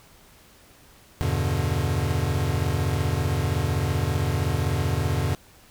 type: chord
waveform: square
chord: E minor seventh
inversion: none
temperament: equal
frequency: 82.41 / 98 / 123.47 / 146.83 Hz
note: E2 / G2 / B2 / D3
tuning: 0 / 0 / 0 / 0 cents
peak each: -28 / -28 / -29 / -29 dBFS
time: 1.21-5.35 s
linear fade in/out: 0 ms
effects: pink hiss -53 dBFS RMS until 5.7 s